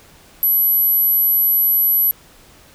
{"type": "tone", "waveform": "sine", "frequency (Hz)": 11790, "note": "F#9", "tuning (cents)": -7, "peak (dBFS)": -12, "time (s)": [0.43, 2.11], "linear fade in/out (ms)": 0, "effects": ["pink hiss -47 dBFS RMS until 2.74 s"]}